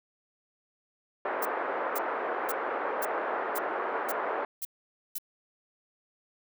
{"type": "band-pass noise", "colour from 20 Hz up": "pink", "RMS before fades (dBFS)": -32, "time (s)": [1.25, 4.45], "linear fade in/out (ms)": 2, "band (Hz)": [410, 1600], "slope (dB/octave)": 24}
{"type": "noise bursts", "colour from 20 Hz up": "violet", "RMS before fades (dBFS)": -34, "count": 8, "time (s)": [1.42, 5.184], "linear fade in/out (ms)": 5, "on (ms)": 33, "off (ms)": 500}
{"effects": []}